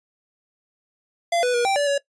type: tone with pitch steps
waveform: square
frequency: 685 / 494 / 479.8 / 782 / 577 / 564 Hz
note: F5 / B4 / A#4 / G5 / D5 / C#5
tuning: -34 / 0 / +50 / -4 / -31 / +30 cents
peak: -19 dBFS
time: 1.32-1.98 s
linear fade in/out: 5 ms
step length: 110 ms
effects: noise-tail reverb RT60 0.1 s tail -19 dB re dry + resampled to 22050 Hz